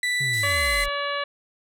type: tone with pitch glide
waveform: 35% pulse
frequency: 1975.5 to 2030 Hz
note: B6 to B6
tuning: 0 to +47 cents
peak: -20 dBFS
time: 0.03-0.84 s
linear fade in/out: 2 ms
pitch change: +47 cents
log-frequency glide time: 0.36-0.59 s
type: linear sweep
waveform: triangle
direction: down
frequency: 140.4 to 30.87 Hz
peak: -27 dBFS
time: 0.2-0.89 s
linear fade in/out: 10 ms
type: noise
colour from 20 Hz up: violet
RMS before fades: -30 dBFS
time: 0.33-0.86 s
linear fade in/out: 5 ms
type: harmonic tone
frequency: 571 Hz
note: D5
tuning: 49 cents flat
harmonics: 1 / 2 / 3 / 4 / 5 / 6 / 7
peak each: -30 / -29 / -31 / -35 / -35 / -39 / -37 dBFS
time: 0.43-1.24 s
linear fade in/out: 5 ms
effects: low-pass 10000 Hz 12 dB/octave